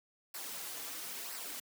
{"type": "noise with flanger", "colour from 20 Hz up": "white", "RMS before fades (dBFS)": -43, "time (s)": [0.34, 1.6], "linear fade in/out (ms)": 5, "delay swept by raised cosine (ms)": [0.29, 5.49], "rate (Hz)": 1, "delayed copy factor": -0.55, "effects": ["high-pass 200 Hz 12 dB/octave"]}